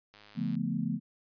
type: click train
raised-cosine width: 0.2 ms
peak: -36 dBFS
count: 44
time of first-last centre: 0.14-0.553 s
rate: 104 Hz
type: chord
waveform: sine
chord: B half-diminished seventh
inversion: first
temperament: equal with one note detuned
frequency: 143.64 / 174.61 / 220 / 246.9 Hz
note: D3 / F3 / A3 / B3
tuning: -38 / 0 / 0 / 0 cents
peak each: -37 / -34 / -33 / -35 dBFS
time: 0.35-1 s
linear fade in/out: 50 ms
effects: resampled to 11025 Hz